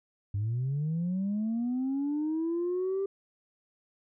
sine linear sweep, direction up, 97 to 395.8 Hz, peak -26 dBFS, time 0.34-3.06 s, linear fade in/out 5 ms, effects tanh soft clip ceiling -25 dBFS

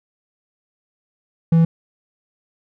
triangle tone, 164.81 Hz, E3, in tune, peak -8 dBFS, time 1.52-1.65 s, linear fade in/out 5 ms, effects none

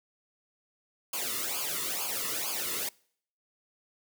white noise with flanger, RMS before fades -33 dBFS, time 1.13-2.89 s, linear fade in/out 5 ms, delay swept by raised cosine 0.52 to 1.3 ms, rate 2.2 Hz, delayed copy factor -0.9, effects noise-tail reverb RT60 0.6 s tail -25 dB re dry

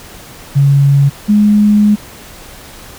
sine tone pair in turn, 140 / 208.7 Hz, C#3 / G#3, +18 / +9 cents, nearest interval perfect fifth, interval 691 cents, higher second, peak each -5 dBFS, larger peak neither, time 0.55-1.1 / 1.28-1.96 s, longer second, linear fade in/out 20 ms, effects pink hiss -34 dBFS RMS until 2.98 s

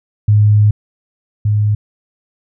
sine tone pair in turn, 105 / 105 Hz, G#2 / G#2, +19 / +19 cents, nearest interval unison, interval 0 cents, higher neither, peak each -6 / -10 dBFS, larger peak first, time 0.28-0.71 / 1.45-1.75 s, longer first, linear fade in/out 5 ms, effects none

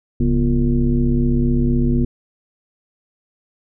sine tone with frequency modulation, 138.1 Hz, C#3, 6 cents flat, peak -13 dBFS, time 0.2-2.05 s, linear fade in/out 5 ms, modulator 104 Hz, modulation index 1.6, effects none

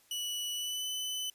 sawtooth tone with pitch glide, 2949 to 3013 Hz, F#7 to F#7, -6 to +31 cents, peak -31 dBFS, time 0.11-1.3 s, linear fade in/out 2 ms, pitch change +37 cents, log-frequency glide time 0.53-0.86 s, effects white hiss -65 dBFS RMS until 1.34 s + resampled to 32000 Hz

